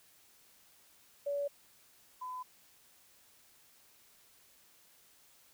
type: tone pair in turn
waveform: sine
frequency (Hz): 570 / 1008.9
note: C#5 / B5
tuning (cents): +48 / +37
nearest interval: minor seventh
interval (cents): 989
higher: second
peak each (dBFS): -32 / -39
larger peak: first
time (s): 1.26-1.48 / 2.21-2.43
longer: neither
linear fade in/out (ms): 10
effects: white hiss -64 dBFS RMS until 5.53 s